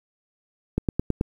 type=click train; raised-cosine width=3 ms; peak=-9 dBFS; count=5; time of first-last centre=0.78-1.211 s; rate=9.28 Hz; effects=8-bit